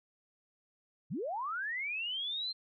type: linear sweep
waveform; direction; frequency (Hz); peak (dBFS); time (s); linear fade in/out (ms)
sine; up; 107.3 to 4186; -34; 1.1-2.53; 20
effects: none